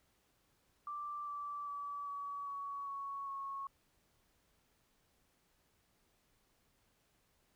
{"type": "tone with pitch steps", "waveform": "sine", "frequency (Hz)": [1174.7, 1161.9, 1149.2, 1136.7, 1124.2, 1112, 1099.8], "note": ["D6", "D6", "D6", "C#6", "C#6", "C#6", "C#6"], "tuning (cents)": [0, -19, -38, 43, 24, 5, -14], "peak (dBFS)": -40, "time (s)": [0.87, 3.67], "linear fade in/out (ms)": 2, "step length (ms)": 400, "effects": ["pink hiss -75 dBFS RMS until 7.55 s"]}